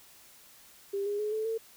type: tone with pitch steps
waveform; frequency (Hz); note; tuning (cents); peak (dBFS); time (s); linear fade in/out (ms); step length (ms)
sine; 397.5 / 409.9 / 422.6 / 435.7 / 449.3; G4 / G#4 / G#4 / A4 / A4; +24 / -23 / +30 / -17 / +36; -29; 0.93-1.58; 10; 130
effects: white hiss -56 dBFS RMS until 1.76 s